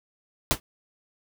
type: noise with exponential decay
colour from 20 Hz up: pink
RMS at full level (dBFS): -17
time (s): 0.51-0.6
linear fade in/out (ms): 0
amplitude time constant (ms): 18
effects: none